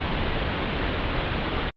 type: low-pass noise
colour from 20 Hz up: pink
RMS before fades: -26 dBFS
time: 0-1.71 s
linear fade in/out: 20 ms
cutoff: 3700 Hz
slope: 48 dB/octave
effects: Opus 24 kbps